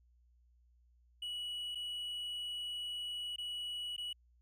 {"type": "tone with dropouts", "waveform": "triangle", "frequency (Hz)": 2933, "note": "F#7", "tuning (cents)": -16, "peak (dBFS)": -37, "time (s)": [1.22, 4.13], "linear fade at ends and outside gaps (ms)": 5, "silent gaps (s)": [[1.749, 1.754], [3.361, 3.382], [3.965, 3.979]], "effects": ["added 60 Hz sine -65 dBFS peak until 4.41 s"]}